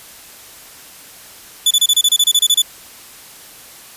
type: tone bursts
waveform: sawtooth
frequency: 3473 Hz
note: A7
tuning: 23 cents flat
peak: -6 dBFS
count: 13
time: 1.66-2.62 s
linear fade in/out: 5 ms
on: 48 ms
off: 28 ms
effects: white hiss -39 dBFS RMS until 3.96 s + resampled to 32000 Hz